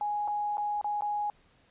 sine tone with dropouts, 830.6 Hz, G#5, in tune, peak -28 dBFS, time 0.01-1.3 s, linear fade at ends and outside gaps 1 ms, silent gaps 0.277-0.281 / 0.571-0.58 / 0.813-0.844 / 1.009-1.021 s, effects pink hiss -64 dBFS RMS until 1.7 s + resampled to 8000 Hz

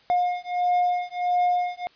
triangle beating tone pair, 714 / 715.5 Hz, F5 / F5, +38 / +42 cents, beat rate 1.5 Hz, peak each -22 dBFS, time 0.1-1.87 s, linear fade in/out 0 ms, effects white hiss -57 dBFS RMS until 1.95 s + resampled to 11025 Hz

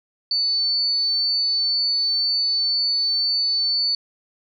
sine tone, 4499 Hz, C#8, 25 cents sharp, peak -18 dBFS, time 0.31-3.95 s, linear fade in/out 2 ms, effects none

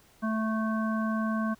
harmonic tone, 220 Hz, A3, in tune, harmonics 1 / 3 / 5 / 7, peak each -27 / -37 / -35 / -38 dBFS, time 0.22-1.55 s, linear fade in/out 20 ms, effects pink hiss -60 dBFS RMS until 1.59 s

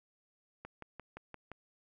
click train, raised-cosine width 0.5 ms, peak -30 dBFS, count 6, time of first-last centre 0.65-1.517 s, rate 5.77 Hz, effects none

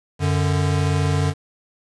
square tone pair together, 92.5 / 146.83 Hz, F#2 / D3, 0 / 0 cents, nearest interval minor sixth, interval 800 cents, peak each -21 dBFS, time 0.19-1.34 s, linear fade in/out 50 ms, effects resampled to 22050 Hz + 7-bit

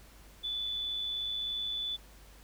sine tone with amplitude modulation, 3478 Hz, A7, 21 cents flat, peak -31 dBFS, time 0.43-1.97 s, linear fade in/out 20 ms, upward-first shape sine, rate 103 Hz, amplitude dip 30%, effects added 50 Hz sine -54 dBFS peak until 2.43 s + pink hiss -58 dBFS RMS until 2.43 s

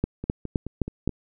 two click trains, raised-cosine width 3 ms, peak -19 / -9 dBFS, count 5 / 5, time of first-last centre 0.24-1.093 / 0.04-1.076 s, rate 4.69 / 3.86 Hz, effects none

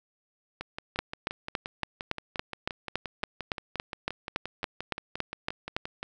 two click trains, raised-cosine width 0.3 ms, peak -19 / -12 dBFS, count 32 / 18, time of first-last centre 0.61-6.03 / 0.99-5.765 s, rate 5.72 / 3.56 Hz, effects none

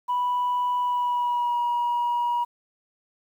sine tone with pitch glide, 985 to 959.7 Hz, B5 to B5, -5 to -50 cents, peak -20 dBFS, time 0.08-2.45 s, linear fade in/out 20 ms, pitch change -45 cents, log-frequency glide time 0.8-1.58 s, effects tanh soft clip ceiling -19 dBFS + 9-bit

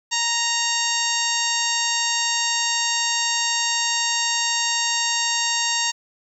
harmonic tone with a mistuned harmonic, 932 Hz, A#5, 1 cent flat, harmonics 1 / 2 / 3 / 4 / 5 / 6 / 7 / 8, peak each -28 / -28 / -28 / -28 / -28 / -28 / -28 / -28 dBFS, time 0.11-5.92 s, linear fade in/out 20 ms, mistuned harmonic 5, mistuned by -38 cents, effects 9-bit

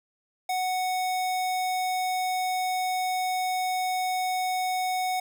square tone, 740 Hz, F#5, in tune, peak -26 dBFS, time 0.49-5.2 s, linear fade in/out 5 ms, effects 10-bit

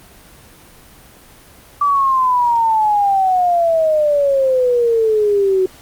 sine exponential sweep, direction down, 1165 to 370 Hz, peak -11 dBFS, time 1.81-5.66 s, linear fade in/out 5 ms, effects pink hiss -43 dBFS RMS until 5.81 s + Opus 24 kbps

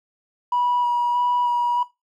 triangle tone with vibrato, 970 Hz, B5, 31 cents flat, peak -14 dBFS, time 0.52-1.83 s, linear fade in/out 5 ms, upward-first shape square, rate 1.6 Hz, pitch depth 11 cents each way, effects noise-tail reverb RT60 0.2 s tail -20 dB re dry + tanh soft clip ceiling -16 dBFS

